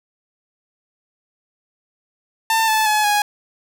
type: tone with pitch steps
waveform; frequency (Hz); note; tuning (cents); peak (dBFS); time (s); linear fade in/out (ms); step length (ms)
sawtooth; 895 / 872.5 / 850.6 / 829.3; A5 / A5 / G#5 / G#5; +29 / -15 / +41 / -3; -11; 2.5-3.22; 2; 180
effects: none